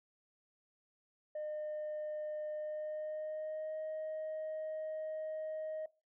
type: tone with pitch glide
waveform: sine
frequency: 608 to 625.5 Hz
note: D#5 to D#5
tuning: -40 to +9 cents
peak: -36 dBFS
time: 1.35-5.86 s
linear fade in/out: 5 ms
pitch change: +49 cents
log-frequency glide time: 2.55-3.78 s
effects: noise-tail reverb RT60 0.3 s tail -22 dB re dry + tanh soft clip ceiling -36 dBFS